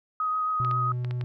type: tone with vibrato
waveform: sine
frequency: 1256 Hz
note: D#6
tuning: 16 cents sharp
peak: -24 dBFS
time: 0.2-0.92 s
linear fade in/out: 2 ms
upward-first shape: triangle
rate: 7.4 Hz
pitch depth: 14 cents each way
type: tone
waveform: triangle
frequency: 123.47 Hz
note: B2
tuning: in tune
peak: -25 dBFS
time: 0.6-1.24 s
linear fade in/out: 0 ms
type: clicks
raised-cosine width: 0.3 ms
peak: -23 dBFS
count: 5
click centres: 0.648 / 0.712 / 1.047 / 1.11 / 1.212 s
effects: none